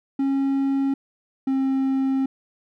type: tone pair in turn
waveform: triangle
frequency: 273.1 / 267.3 Hz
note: C#4 / C4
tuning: -26 / +37 cents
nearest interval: unison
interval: 37 cents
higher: first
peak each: -17 dBFS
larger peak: neither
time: 0.19-0.94 / 1.47-2.26 s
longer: second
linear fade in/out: 5 ms
effects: none